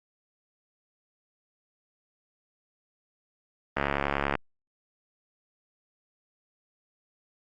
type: click train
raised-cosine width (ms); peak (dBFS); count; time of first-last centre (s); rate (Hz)
0.5; -10; 42; 3.77-4.353; 70.3
effects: Opus 24 kbps